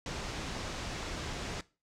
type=low-pass noise; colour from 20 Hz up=pink; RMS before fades=-39 dBFS; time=0.06-1.61 s; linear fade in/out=2 ms; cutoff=6900 Hz; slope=24 dB/octave; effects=noise-tail reverb RT60 0.3 s tail -19 dB re dry